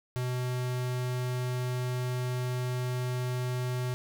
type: tone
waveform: square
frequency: 125.4 Hz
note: B2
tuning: 27 cents sharp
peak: -30 dBFS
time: 0.16-3.94 s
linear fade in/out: 0 ms
effects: none